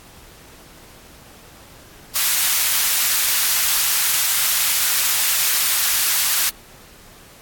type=high-pass noise; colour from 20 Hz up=white; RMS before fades=-18 dBFS; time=2.15-6.5 s; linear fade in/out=10 ms; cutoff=1200 Hz; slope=12 dB/octave; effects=pink hiss -45 dBFS RMS until 7.41 s + AAC 64 kbps